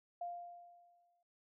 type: tone with exponential decay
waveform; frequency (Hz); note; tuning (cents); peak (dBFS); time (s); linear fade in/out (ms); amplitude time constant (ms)
sine; 698.5; F5; 0; -38; 0.21-1.23; 5; 220
effects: none